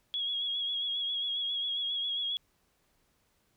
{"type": "tone with vibrato", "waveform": "sine", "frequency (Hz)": 3322, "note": "G#7", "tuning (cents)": 0, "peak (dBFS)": -30, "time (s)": [0.14, 2.37], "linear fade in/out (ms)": 0, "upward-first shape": "sine", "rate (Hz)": 7.4, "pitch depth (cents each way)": 36, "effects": ["pink hiss -72 dBFS RMS until 3.56 s"]}